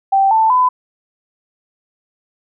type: tone with pitch steps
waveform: sine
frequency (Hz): 780 / 885.7 / 1005.7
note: G5 / A5 / B5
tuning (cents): -9 / +11 / +31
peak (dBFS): -9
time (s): 0.12-0.69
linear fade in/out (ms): 10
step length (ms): 190
effects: none